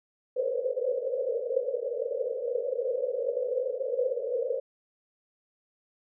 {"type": "band-pass noise", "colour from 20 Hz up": "white", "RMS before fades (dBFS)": -30, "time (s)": [0.36, 4.6], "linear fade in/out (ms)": 10, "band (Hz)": [470, 540], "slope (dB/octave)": 96, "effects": []}